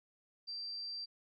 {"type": "tone", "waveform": "sine", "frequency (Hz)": 4699, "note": "D8", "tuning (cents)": 0, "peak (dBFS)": -40, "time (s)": [0.47, 1.06], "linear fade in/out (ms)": 20, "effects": []}